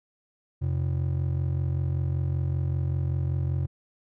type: ring-modulated tone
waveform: triangle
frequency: 110.2 Hz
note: A2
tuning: 3 cents sharp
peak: -19 dBFS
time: 0.61-3.67 s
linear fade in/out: 20 ms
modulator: 22.6 Hz
effects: none